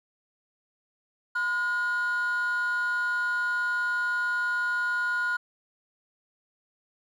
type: tone pair together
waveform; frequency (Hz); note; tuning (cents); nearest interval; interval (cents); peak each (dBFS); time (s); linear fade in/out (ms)
triangle; 1015 / 1435.4; B5 / F6; +47 / +47; tritone; 600; -31 / -22; 1.35-5.37; 10
effects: tanh soft clip ceiling -21 dBFS